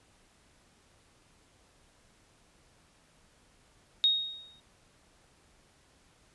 sine tone with exponential decay, 3742 Hz, A#7, 6 cents sharp, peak -19 dBFS, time 4.04-4.6 s, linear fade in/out 0 ms, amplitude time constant 120 ms, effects pink hiss -64 dBFS RMS until 6.34 s + resampled to 24000 Hz

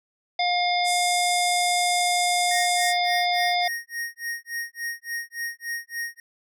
harmonic tone, 711 Hz, F5, 31 cents sharp, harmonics 1 / 3 / 5 / 7, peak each -22 / -27 / -29 / -30 dBFS, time 0.39-3.68 s, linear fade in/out 5 ms
white band-pass noise, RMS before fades -31 dBFS, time 0.84-2.94 s, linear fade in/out 50 ms, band 6400 to 9900 Hz, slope 48 dB/octave
square tone with tremolo, 1864.7 Hz, A#6, in tune, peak -27 dBFS, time 2.51-6.2 s, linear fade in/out 2 ms, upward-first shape sine, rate 3.5 Hz, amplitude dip 100%
effects none

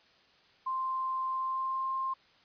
sine tone with pitch glide, 1046.5 to 1058 Hz, C6 to C6, 0 to +19 cents, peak -30 dBFS, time 0.66-2.14 s, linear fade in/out 10 ms, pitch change +19 cents, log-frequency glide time 1.28-1.91 s, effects white hiss -63 dBFS RMS until 2.44 s + resampled to 11025 Hz

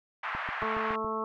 white band-pass noise, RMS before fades -35 dBFS, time 0.23-0.96 s, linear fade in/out 5 ms, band 820 to 1900 Hz, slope 24 dB/octave
click train, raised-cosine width 3 ms, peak -29 dBFS, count 6, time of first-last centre 0.35-1.046 s, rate 7.18 Hz
harmonic tone, 220 Hz, A3, in tune, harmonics 1 / 2 / 3 / 4 / 5 / 6, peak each -39 / -35 / -41 / -40 / -33 / -40 dBFS, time 0.62-1.24 s, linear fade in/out 0 ms
effects none

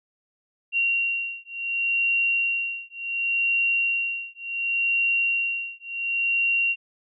sine beating tone pair, 2754 / 2754.69 Hz, F7 / F7, -25 / -24 cents, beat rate 0.69 Hz, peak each -25 / -25 dBFS, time 0.72-6.76 s, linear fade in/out 50 ms, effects none

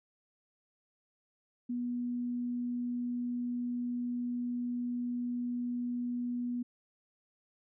sine tone, 243.4 Hz, B3, 25 cents flat, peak -32 dBFS, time 1.69-6.63 s, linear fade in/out 10 ms, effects none

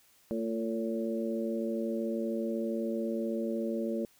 harmonic tone with a mistuned harmonic, 112.9 Hz, A2, 45 cents sharp, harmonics 2 / 3 / 4 / 5, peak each -33 / -36 / -38 / -37 dBFS, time 0.31-4.05 s, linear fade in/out 0 ms, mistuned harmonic 3, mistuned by +27 cents, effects white hiss -64 dBFS RMS until 4.19 s

